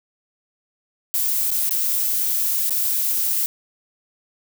violet noise with dropouts, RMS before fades -21 dBFS, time 1.14-3.46 s, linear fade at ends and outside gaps 0 ms, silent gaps 1.505-1.514 / 1.693-1.709 / 2.695-2.707 s, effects none

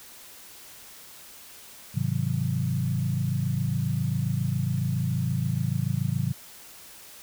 sine chord, Ab dominant seventh, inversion none, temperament equal with one note detuned, 103.83 / 130.81 / 158.28 / 185 Hz, Ab2 / C3 / Eb3 / Gb3, 0 / 0 / +30 / 0 cents, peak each -30 / -27 / -30 / -32 dBFS, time 1.94-6.33 s, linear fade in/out 20 ms, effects white hiss -47 dBFS RMS until 7.22 s

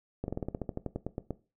slowing click train, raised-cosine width 2 ms, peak -20 dBFS, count 15, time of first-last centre 0.24-1.307 s, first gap 41 ms, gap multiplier 1.09, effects noise-tail reverb RT60 0.3 s tail -17 dB re dry

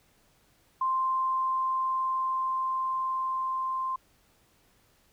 sine tone with level ramp, 1046.5 Hz, C6, in tune, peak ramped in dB -24 to -28 dBFS, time 0.81-3.96 s, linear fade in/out 5 ms, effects pink hiss -65 dBFS RMS until 5.12 s

